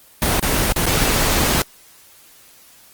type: noise with dropouts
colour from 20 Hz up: pink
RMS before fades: -17 dBFS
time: 0.22-1.62 s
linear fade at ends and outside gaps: 1 ms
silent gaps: 0.397-0.426 / 0.723-0.761 / 0.857-0.864 s
effects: white hiss -48 dBFS RMS until 2.93 s + Opus 24 kbps

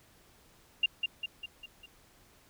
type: tone with echo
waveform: sine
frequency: 2794 Hz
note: F7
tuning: in tune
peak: -22 dBFS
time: 0.83-0.86 s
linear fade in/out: 5 ms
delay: 200 ms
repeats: 5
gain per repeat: -5 dB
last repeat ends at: 1.86 s
effects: pink hiss -62 dBFS RMS until 2.49 s

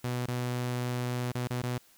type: tone with dropouts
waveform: sawtooth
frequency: 123.47 Hz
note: B2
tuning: in tune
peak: -26 dBFS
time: 0.04-1.78 s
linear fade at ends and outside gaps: 5 ms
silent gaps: 0.262-0.281 / 1.319-1.35 / 1.475-1.503 / 1.619-1.633 s
effects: white hiss -61 dBFS RMS until 1.97 s

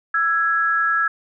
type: tone pair together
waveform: sine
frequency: 1334 / 1663.8 Hz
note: E6 / G#6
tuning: +20 / +3 cents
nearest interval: major third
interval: 383 cents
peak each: -19 dBFS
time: 0.14-1.08 s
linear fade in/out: 5 ms
effects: none

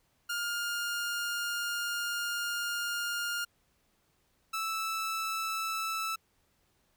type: tone pair in turn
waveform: sawtooth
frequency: 1412 / 1315.7 Hz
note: F6 / E6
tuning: +19 / -4 cents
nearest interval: minor second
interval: 123 cents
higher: first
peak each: -28 / -28 dBFS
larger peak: neither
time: 0.29-3.45 / 4.53-6.16 s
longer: first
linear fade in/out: 10 ms
effects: pink hiss -72 dBFS RMS until 6.96 s

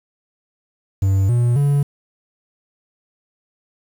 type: tone with pitch steps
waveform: triangle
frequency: 96.7 / 120.4 / 142.6 Hz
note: G2 / B2 / C#3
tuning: -23 / -44 / +49 cents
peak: -11 dBFS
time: 1.02-1.83 s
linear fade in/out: 5 ms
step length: 270 ms
effects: 7-bit

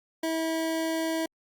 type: tone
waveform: 25% pulse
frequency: 323.9 Hz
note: E4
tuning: 30 cents flat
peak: -23 dBFS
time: 0.23-1.26 s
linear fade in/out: 5 ms
effects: Opus 48 kbps

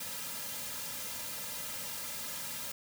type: noise with comb filter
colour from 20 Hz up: white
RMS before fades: -40 dBFS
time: 0-2.72 s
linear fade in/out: 5 ms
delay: 2.7 ms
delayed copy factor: -0.95
effects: none

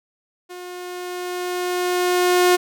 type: tone with level ramp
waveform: sawtooth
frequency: 359.1 Hz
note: F4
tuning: 48 cents sharp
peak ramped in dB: -30 to -8 dBFS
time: 0.49-2.57 s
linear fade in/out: 20 ms
effects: none

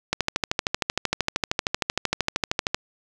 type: click train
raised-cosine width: 0.2 ms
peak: -4 dBFS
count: 35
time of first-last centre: 0.13-2.745 s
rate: 13 Hz
effects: none

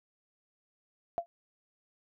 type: tone with exponential decay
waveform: sine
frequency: 684 Hz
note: F5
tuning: 36 cents flat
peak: -24 dBFS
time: 1.18-1.26 s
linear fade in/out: 0 ms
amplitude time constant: 17 ms
effects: none

